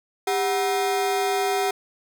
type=ring-modulated tone; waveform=40% pulse; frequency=571 Hz; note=D5; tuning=49 cents flat; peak=-17 dBFS; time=0.27-1.71 s; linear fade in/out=5 ms; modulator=173 Hz; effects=none